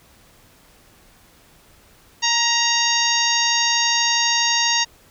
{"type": "harmonic tone with a mistuned harmonic", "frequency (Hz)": 932.3, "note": "A#5", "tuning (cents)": 0, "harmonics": [1, 2, 3, 4, 5, 6, 7], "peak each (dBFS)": [-24, -24, -24, -24, -24, -24, -24], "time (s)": [2.22, 4.85], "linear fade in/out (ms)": 20, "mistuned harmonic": 2, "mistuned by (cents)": 23, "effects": ["pink hiss -52 dBFS RMS until 5.1 s"]}